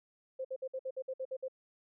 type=tone bursts; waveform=sine; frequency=523.3 Hz; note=C5; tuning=in tune; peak=-35 dBFS; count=10; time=0.39-1.483 s; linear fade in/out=10 ms; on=58 ms; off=57 ms; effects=none